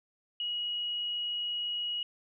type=tone; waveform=sine; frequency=2903 Hz; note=F#7; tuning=34 cents flat; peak=-31 dBFS; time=0.4-2.03 s; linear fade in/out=2 ms; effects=none